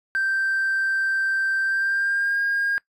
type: tone with pitch glide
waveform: triangle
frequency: 1566 to 1620.3 Hz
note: G6 to G#6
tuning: -2 to -43 cents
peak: -17 dBFS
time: 0.15-2.78 s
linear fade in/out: 0 ms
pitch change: +59 cents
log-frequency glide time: 1.63-2.4 s
effects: noise-tail reverb RT60 0.1 s tail -23 dB re dry + tanh soft clip ceiling -16 dBFS